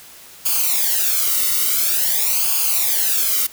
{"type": "noise with flanger", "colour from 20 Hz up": "blue", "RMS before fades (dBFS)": -18, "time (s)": [0.45, 3.47], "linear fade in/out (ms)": 10, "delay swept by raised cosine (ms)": [0.52, 1.22], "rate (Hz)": 0.48, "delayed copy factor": -1, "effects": ["white hiss -42 dBFS RMS until 3.52 s"]}